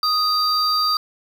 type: tone pair together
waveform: triangle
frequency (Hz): 1244.5 / 4699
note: D#6 / D8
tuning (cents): 0 / 0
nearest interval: octave + major seventh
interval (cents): 2300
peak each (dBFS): -18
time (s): 0.03-0.97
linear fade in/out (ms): 2
effects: 7-bit